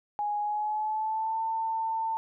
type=tone with pitch glide; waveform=sine; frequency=830.6 to 895.4 Hz; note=G#5 to A5; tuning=0 to +30 cents; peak=-27 dBFS; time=0.19-2.17 s; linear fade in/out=0 ms; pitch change=+130 cents; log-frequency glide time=0.4-1.41 s; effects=none